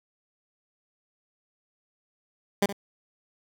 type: tone with echo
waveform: 15% pulse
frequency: 200.5 Hz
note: G3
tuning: 39 cents sharp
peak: -13 dBFS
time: 2.62-2.66 s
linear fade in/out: 5 ms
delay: 68 ms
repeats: 1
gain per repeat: -13 dB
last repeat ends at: 2.728 s
effects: none